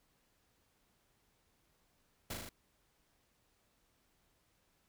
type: noise with echo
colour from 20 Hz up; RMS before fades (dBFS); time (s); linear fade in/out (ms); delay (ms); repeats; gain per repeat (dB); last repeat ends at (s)
pink; -41; 2.3-2.34; 5; 38; 4; -2; 2.492
effects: pink hiss -75 dBFS RMS until 4.88 s